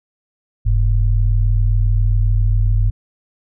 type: tone pair together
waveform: sine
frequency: 43.7 / 103.83 Hz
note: F1 / G#2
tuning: +2 / 0 cents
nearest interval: octave + minor third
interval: 1498 cents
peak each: -13 / -16 dBFS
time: 0.65-2.91 s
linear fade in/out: 20 ms
effects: none